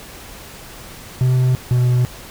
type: tone pair in turn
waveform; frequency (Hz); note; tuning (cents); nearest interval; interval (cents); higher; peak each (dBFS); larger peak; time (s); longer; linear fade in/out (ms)
triangle; 127.6 / 124.04; C3 / B2; -43 / +8; unison; 49; first; -10; neither; 1.21-1.55 / 1.71-2.05; neither; 0
effects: pink hiss -37 dBFS RMS until 2.3 s